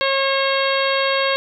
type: harmonic tone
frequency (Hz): 543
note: C#5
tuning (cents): -36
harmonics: 1 / 2 / 3 / 4 / 5 / 6 / 7 / 8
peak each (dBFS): -20 / -23 / -25 / -26 / -27 / -28 / -28 / -29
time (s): 0.01-1.36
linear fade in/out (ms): 0
effects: none

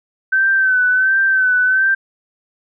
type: tone with vibrato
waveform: sine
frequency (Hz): 1532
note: G6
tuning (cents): -40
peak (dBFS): -11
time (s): 0.32-1.95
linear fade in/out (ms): 10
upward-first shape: sine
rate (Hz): 1.4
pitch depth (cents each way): 46
effects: none

